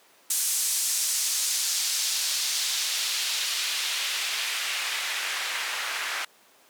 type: noise with band-pass filter sweep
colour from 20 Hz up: white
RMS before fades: -28 dBFS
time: 0.3-6.25 s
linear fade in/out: 5 ms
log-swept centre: 8300 to 1600 Hz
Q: 1.1
effects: pink hiss -57 dBFS RMS until 6.69 s + high-pass 400 Hz 12 dB/octave